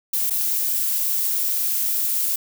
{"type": "noise with dropouts", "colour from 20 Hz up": "violet", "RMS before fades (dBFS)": -22, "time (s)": [0.13, 2.36], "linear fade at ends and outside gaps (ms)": 5, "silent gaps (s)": [0.299, 0.306], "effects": []}